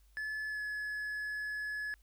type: tone with pitch glide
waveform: triangle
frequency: 1724 to 1702.2 Hz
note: A6 to G#6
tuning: -36 to +42 cents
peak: -34 dBFS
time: 0.17-1.94 s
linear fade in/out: 0 ms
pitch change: -22 cents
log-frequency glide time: 0.48-0.6 s
effects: added 50 Hz sine -61 dBFS peak until 2.02 s + white hiss -73 dBFS RMS until 2.02 s